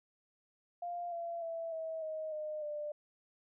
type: tone with pitch steps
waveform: sine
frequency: 698.5 / 680.2 / 662.3 / 645 / 628.1 / 611.6 / 595.6 Hz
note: F5 / F5 / E5 / E5 / D#5 / D#5 / D5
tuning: 0 / -46 / +8 / -38 / +16 / -30 / +24 cents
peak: -37 dBFS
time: 0.82-2.92 s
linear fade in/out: 5 ms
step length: 300 ms
effects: none